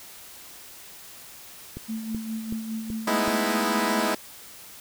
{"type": "click train", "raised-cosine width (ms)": 3, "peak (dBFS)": -22, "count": 5, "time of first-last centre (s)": [1.77, 3.279], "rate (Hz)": 2.65}
{"type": "tone with tremolo", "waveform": "sine", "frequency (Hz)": 222, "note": "A3", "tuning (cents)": 16, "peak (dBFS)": -27, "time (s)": [1.88, 4.11], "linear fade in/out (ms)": 20, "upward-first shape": "sine", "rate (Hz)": 4.9, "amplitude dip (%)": 50}
{"type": "chord", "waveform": "10% pulse", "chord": "E major seventh", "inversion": "first", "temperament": "equal", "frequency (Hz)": [207.7, 246.9, 311.1, 329.6], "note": ["G#3", "B3", "D#4", "E4"], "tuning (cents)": [0, 0, 0, 0], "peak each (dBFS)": [-20, -21, -22, -19], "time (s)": [3.07, 4.15], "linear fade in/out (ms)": 5}
{"effects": ["white hiss -45 dBFS RMS until 4.8 s"]}